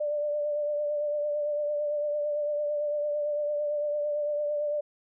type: tone with vibrato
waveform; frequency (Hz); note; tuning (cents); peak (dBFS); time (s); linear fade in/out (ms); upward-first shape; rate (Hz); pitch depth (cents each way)
sine; 591; D5; +11; -26; 0-4.81; 10; triangle; 8.9; 32
effects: none